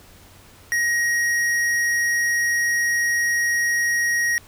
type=tone with tanh clipping; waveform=sine; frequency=1886 Hz; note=A#6; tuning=20 cents sharp; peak=-20 dBFS; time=0.72-4.38 s; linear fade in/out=0 ms; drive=15 dB; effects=added 92 Hz sine -53 dBFS peak until 4.47 s + pink hiss -49 dBFS RMS until 4.47 s